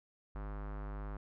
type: tone with low-pass filter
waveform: square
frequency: 50.9 Hz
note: G#1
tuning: 34 cents flat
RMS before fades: -42 dBFS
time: 0.35-1.17 s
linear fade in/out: 5 ms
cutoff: 1300 Hz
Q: 2.1
effects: none